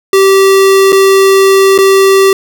square tone with dropouts, 388 Hz, G4, 18 cents flat, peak -4 dBFS, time 0.13-2.33 s, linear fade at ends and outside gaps 2 ms, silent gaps 0.922-0.927 / 1.779-1.786 s, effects none

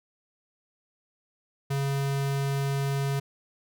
square tone, 138.59 Hz, C#3, in tune, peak -26 dBFS, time 1.7-3.2 s, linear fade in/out 10 ms, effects none

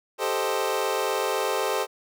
25% pulse chord, A half-diminished seventh, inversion third, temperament equal, 392 / 440 / 523.3 / 622.3 Hz, G4 / A4 / C5 / Eb5, 0 / 0 / 0 / 0 cents, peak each -26 / -25 / -25 / -28 dBFS, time 0.18-1.87 s, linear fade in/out 50 ms, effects none

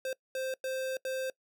square tone bursts at uneven times, 523.3 Hz, C5, in tune, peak -33 dBFS, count 4, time 0.05-0.13 / 0.35-0.54 / 0.64-0.97 / 1.05-1.3 s, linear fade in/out 2 ms, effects noise-tail reverb RT60 0.1 s tail -23 dB re dry

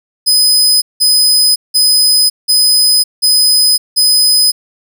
sawtooth tone bursts, 5020 Hz, D#8, 15 cents sharp, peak -4 dBFS, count 6, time 0.26-4.52 s, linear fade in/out 20 ms, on 560 ms, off 180 ms, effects none

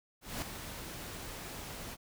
pink noise with ADSR envelope, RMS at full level -37 dBFS, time 0.21-1.97 s, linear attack 210 ms, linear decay 6 ms, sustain -7 dB, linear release 43 ms, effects none

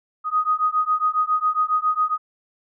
sine beating tone pair, 1244.5 / 1251.8 Hz, D#6 / D#6, 0 / +10 cents, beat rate 7.3 Hz, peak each -21 dBFS, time 0.24-2.18 s, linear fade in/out 50 ms, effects none

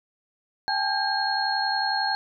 sine tone cluster, 789 / 860 / 1606 / 4279 Hz, G5 / A5 / G6 / C8, +11 / -40 / +41 / +38 cents, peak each -28 dBFS, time 0.68-2.15 s, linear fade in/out 0 ms, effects none

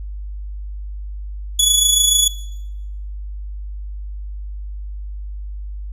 20% pulse tone with amplitude modulation, 3400 Hz, G#7, 40 cents sharp, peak -4 dBFS, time 1.59-2.28 s, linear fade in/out 5 ms, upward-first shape sine, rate 26.8 Hz, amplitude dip 50%, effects noise-tail reverb RT60 0.9 s tail -19 dB re dry + added 50 Hz sine -26 dBFS peak until 5.92 s

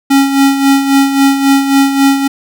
square tone with tremolo, 274.8 Hz, C#4, 15 cents flat, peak -5 dBFS, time 0.1-2.28 s, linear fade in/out 10 ms, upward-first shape sine, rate 3.7 Hz, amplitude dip 60%, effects none

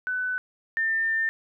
sine tone pair in turn, 1500 / 1798.8 Hz, F#6 / A6, +23 / +38 cents, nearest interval minor third, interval 315 cents, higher second, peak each -25 / -22 dBFS, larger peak second, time 0.07-0.38 / 0.77-1.29 s, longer second, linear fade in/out 0 ms, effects none

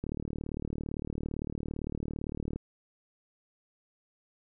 click train, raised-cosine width 3 ms, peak -22 dBFS, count 96, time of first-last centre 0.04-2.56 s, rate 37.7 Hz, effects none

